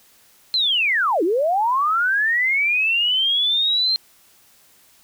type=linear two-way sweep; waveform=sine; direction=down then up; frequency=4186 to 308.2 to 4186 Hz; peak=-16 dBFS; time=0.54-3.96 s; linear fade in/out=0 ms; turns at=1.23 s; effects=white hiss -54 dBFS RMS until 5.03 s